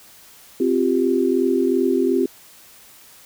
sine chord, C suspended fourth, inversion none, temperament equal, 261.6 / 349.2 / 392 Hz, C4 / F4 / G4, 0 / 0 / 0 cents, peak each -20 dBFS, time 0.6-2.26 s, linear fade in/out 5 ms, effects white hiss -47 dBFS RMS until 3.25 s

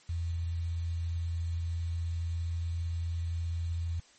sine tone with quantisation, 84.2 Hz, E2, 37 cents sharp, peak -30 dBFS, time 0.09-4 s, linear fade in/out 5 ms, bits 9, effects white hiss -60 dBFS RMS until 4.18 s + MP3 32 kbps

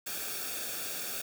white noise with comb filter, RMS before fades -37 dBFS, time 0.06-1.22 s, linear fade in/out 10 ms, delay 0.99 ms, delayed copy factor -0.65, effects none

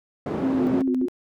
white band-pass noise, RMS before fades -28 dBFS, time 0.26-0.82 s, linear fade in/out 2 ms, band 140 to 420 Hz, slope 12 dB/octave
sine tone with vibrato, 261.6 Hz, C4, in tune, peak -20 dBFS, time 0.43-1.06 s, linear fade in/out 10 ms, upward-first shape square, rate 3.3 Hz, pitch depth 31 cents each way
sine tone bursts, 359.5 Hz, F#4, 50 cents flat, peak -25 dBFS, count 4, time 0.6-1.084 s, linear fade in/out 0 ms, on 70 ms, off 68 ms
effects none

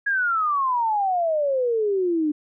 sine exponential sweep, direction down, 1670 to 293.5 Hz, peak -19 dBFS, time 0.06-2.32 s, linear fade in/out 10 ms, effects none

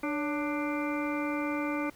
harmonic tone with a mistuned harmonic, 296.7 Hz, D4, 18 cents sharp, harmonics 1 / 2 / 3 / 4 / 5 / 7 / 8, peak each -31 / -37 / -40 / -39 / -42 / -41 / -41 dBFS, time 0.03-1.9 s, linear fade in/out 5 ms, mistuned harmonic 2, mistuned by -76 cents, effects pink hiss -57 dBFS RMS until 1.95 s

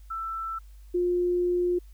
sine tone pair in turn, 1330 / 354.7 Hz, E6 / F4, +15 / +27 cents, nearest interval octave + major seventh, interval 2288 cents, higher first, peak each -30 / -22 dBFS, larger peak second, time 0.1-0.59 / 0.94-1.79 s, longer second, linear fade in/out 10 ms, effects added 50 Hz sine -45 dBFS peak until 1.93 s + white hiss -65 dBFS RMS until 1.93 s

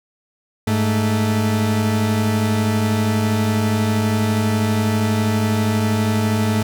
40% pulse tone pair together, 103.59 / 219.5 Hz, G#2 / A3, -4 / -4 cents, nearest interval octave + minor second, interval 1300 cents, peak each -18 dBFS, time 0.67-6.63 s, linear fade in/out 5 ms, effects none

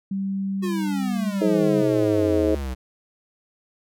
sine tone with pitch glide, 194.8 to 196.5 Hz, G3 to G3, -11 to +4 cents, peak -23 dBFS, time 0.11-1.82 s, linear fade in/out 5 ms, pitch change +15 cents, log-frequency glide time 0.86-1.15 s
square exponential sweep, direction down, 370 to 61.74 Hz, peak -27 dBFS, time 0.62-2.75 s, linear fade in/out 20 ms
harmonic tone, 105.8 Hz, G#2, 33 cents sharp, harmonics 3 / 4 / 5 / 6, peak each -21 / -23 / -25 / -27 dBFS, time 1.41-2.55 s, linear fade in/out 5 ms
effects none

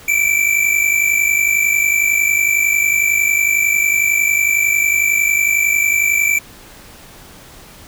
square tone pair together, 2305 / 2356 Hz, D7 / D7, -33 / +5 cents, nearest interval unison, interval 38 cents, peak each -16 dBFS, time 0.08-6.39 s, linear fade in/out 5 ms, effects pink hiss -40 dBFS RMS until 7.87 s

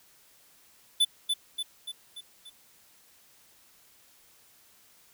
square tone with echo, 3496 Hz, A7, 12 cents flat, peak -20 dBFS, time 1-1.05 s, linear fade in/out 10 ms, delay 290 ms, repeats 5, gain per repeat -5 dB, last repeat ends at 2.5 s, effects white hiss -60 dBFS RMS until 5.13 s

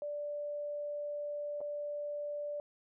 sine tone with dropouts, 586 Hz, D5, 4 cents flat, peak -36 dBFS, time 0.02-2.6 s, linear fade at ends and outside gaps 1 ms, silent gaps 1.606-1.613 s, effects none

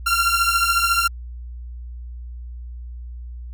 sawtooth beating tone pair, 1369 / 1383 Hz, F6 / F6, -35 / -17 cents, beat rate 14 Hz, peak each -16 dBFS, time 0.06-1.08 s, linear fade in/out 10 ms, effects added 60 Hz sine -31 dBFS peak until 3.53 s

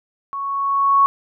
sine tone with level ramp, 1108.7 Hz, C#6, in tune, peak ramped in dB -24 to -9 dBFS, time 0.33-1.06 s, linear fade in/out 0 ms, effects none

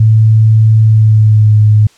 sine tone with pitch glide, 110 to 106.56 Hz, A2 to G#2, 0 to +45 cents, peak -3 dBFS, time 0-1.87 s, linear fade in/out 5 ms, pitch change -55 cents, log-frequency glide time 0.82-1.56 s, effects white hiss -46 dBFS RMS until 1.97 s + low-pass 7000 Hz 12 dB/octave

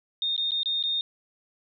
sine tone with dropouts, 3670 Hz, A#7, 28 cents flat, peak -24 dBFS, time 0.22-1.01 s, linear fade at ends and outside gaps 1 ms, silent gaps 0.364-0.378 / 0.508-0.518 / 0.632-0.658 / 0.827-0.837 s, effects none

